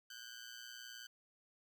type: ring-modulated tone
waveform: 15% pulse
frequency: 1534 Hz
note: G6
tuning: 38 cents flat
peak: -40 dBFS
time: 0.1-1.07 s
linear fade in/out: 5 ms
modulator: 59.6 Hz
effects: none